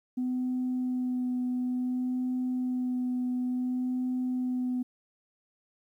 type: tone with vibrato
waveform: sine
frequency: 251.5 Hz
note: B3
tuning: 32 cents sharp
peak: -26 dBFS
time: 0.17-4.83 s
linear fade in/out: 10 ms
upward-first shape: sine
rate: 0.57 Hz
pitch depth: 12 cents each way
effects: tanh soft clip ceiling -24 dBFS + 11-bit